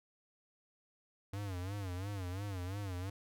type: tone with vibrato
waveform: square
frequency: 95.6 Hz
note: G2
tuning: 43 cents flat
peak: -39 dBFS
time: 1.33-3.1 s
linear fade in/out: 5 ms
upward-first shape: sine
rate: 2.9 Hz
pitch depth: 130 cents each way
effects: none